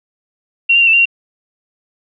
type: tone with pitch steps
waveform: sine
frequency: 2743 / 2786 / 2753 / 2656 / 2770 / 2750 Hz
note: F7 / F7 / F7 / E7 / F7 / F7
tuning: -32 / -5 / -25 / +12 / -15 / -27 cents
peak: -7 dBFS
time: 0.69-1.056 s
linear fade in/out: 10 ms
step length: 61 ms
effects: none